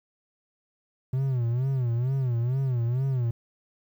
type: tone with vibrato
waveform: triangle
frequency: 125.8 Hz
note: B2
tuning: 32 cents sharp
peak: -21 dBFS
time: 1.13-3.31 s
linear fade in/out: 5 ms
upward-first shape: sine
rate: 2.2 Hz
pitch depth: 140 cents each way
effects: 10-bit